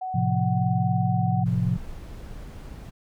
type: tone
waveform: sine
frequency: 746 Hz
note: F#5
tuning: 14 cents sharp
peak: -28 dBFS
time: 0.01-1.44 s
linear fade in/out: 10 ms
type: chord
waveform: sine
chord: F major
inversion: first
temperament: equal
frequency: 110 / 130.81 / 174.61 Hz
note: A2 / C3 / F3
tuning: 0 / 0 / 0 cents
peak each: -25 dBFS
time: 0.14-1.77 s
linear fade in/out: 10 ms
type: noise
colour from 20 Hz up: brown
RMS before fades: -38 dBFS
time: 1.45-2.91 s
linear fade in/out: 20 ms
effects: none